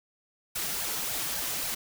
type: noise with flanger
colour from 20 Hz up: white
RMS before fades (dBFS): -32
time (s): 0.55-1.75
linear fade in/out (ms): 10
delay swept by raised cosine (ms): 1.2 to 6.8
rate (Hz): 3.6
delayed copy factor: +0.9
effects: none